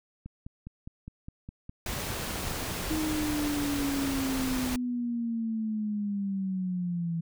click train, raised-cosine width 5 ms, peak -28 dBFS, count 17, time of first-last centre 0.26-3.539 s, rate 4.88 Hz
pink noise, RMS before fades -34 dBFS, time 1.86-4.76 s, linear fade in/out 2 ms
sine linear sweep, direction down, 314.3 to 164.6 Hz, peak -28 dBFS, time 2.9-7.21 s, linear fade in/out 10 ms
effects none

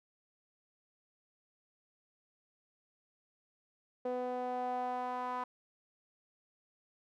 sawtooth tone with band-pass filter sweep, 249.9 Hz, B3, 21 cents sharp, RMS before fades -37 dBFS, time 4.05-5.44 s, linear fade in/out 5 ms, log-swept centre 560 to 1000 Hz, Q 4.1, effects none

